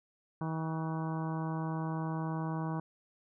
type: harmonic tone with a mistuned harmonic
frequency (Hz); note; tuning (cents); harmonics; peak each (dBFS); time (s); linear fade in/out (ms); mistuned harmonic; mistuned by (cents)
160.2; E3; -49; 1 / 2 / 3 / 4 / 5 / 6 / 7 / 8 / 9; -34 / -40 / -48 / -47 / -45 / -44 / -46 / -57 / -52; 0.41-2.8; 2; 9; +59
effects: none